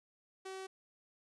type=tone; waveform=sawtooth; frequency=380.8 Hz; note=F#4; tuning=50 cents sharp; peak=-39 dBFS; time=0.45-0.67 s; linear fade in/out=10 ms; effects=resampled to 24000 Hz